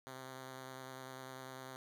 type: tone with vibrato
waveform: 5% pulse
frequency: 130.81 Hz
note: C3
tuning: in tune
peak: -36 dBFS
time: 0.07-1.76 s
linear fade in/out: 0 ms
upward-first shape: sine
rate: 10 Hz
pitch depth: 16 cents each way
effects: none